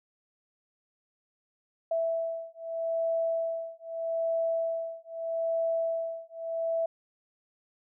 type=beating tone pair; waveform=sine; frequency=659.3 / 660.1 Hz; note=E5 / E5; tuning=0 / +2 cents; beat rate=0.8 Hz; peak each=-31 / -31 dBFS; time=1.91-6.86 s; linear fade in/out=5 ms; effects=none

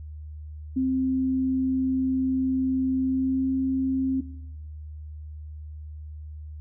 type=tone with pitch glide; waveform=sine; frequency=261.6 to 264.3 Hz; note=C4 to C4; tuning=0 to +18 cents; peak=-21 dBFS; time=0.76-4.21 s; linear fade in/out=10 ms; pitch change=+18 cents; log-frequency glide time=3.01-3.5 s; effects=noise-tail reverb RT60 0.9 s tail -18 dB re dry + added 76 Hz sine -36 dBFS peak until 6.6 s

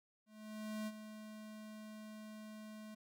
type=tone with ADSR envelope; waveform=square; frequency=215 Hz; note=A3; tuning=40 cents flat; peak=-40 dBFS; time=0.26-2.95 s; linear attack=610 ms; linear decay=43 ms; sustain=-10 dB; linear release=10 ms; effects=none

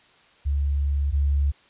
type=tone pair in turn; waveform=sine; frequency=70.8 / 70.8 Hz; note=C#2 / C#2; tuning=+37 / +37 cents; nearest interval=unison; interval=0 cents; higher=neither; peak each=-20 / -18 dBFS; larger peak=second; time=0.45-1.12 / 1.12-1.52 s; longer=first; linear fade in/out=20 ms; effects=white hiss -56 dBFS RMS until 1.69 s + resampled to 8000 Hz

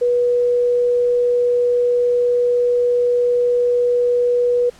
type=tone; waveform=sine; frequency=486.8 Hz; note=B4; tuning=25 cents flat; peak=-13 dBFS; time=0.01-4.7 s; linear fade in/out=10 ms; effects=pink hiss -47 dBFS RMS until 4.79 s + low-pass 9000 Hz 12 dB/octave

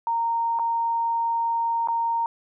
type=tone with dropouts; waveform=sine; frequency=925 Hz; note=A#5; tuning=14 cents flat; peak=-21 dBFS; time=0.07-2.26 s; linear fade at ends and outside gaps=1 ms; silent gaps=0.589-0.595 / 1.874-1.885 s; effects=none

